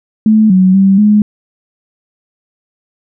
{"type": "tone with pitch steps", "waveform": "sine", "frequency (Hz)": [217, 186.4, 194, 209.8], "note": ["A3", "F#3", "G3", "G#3"], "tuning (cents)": [-24, 13, -18, 18], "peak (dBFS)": -4, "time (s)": [0.26, 1.22], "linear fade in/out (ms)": 2, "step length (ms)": 240, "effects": []}